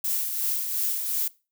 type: noise with tremolo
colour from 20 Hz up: violet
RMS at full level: -25 dBFS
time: 0.04-1.28 s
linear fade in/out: 5 ms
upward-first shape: triangle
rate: 2.8 Hz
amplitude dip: 50%
effects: noise-tail reverb RT60 0.3 s tail -21 dB re dry